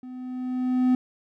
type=tone with level ramp; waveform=triangle; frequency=253.3 Hz; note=B3; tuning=44 cents sharp; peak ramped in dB=-35 to -14 dBFS; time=0.03-0.95 s; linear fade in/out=2 ms; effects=none